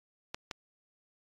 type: clicks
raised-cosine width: 0.2 ms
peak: -19 dBFS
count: 2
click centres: 0.345 / 0.512 s
effects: AAC 32 kbps